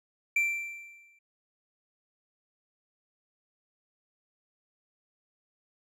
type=tone with exponential decay; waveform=triangle; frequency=2349 Hz; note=D7; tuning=in tune; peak=-20 dBFS; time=0.36-1.19 s; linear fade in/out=5 ms; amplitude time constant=180 ms; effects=none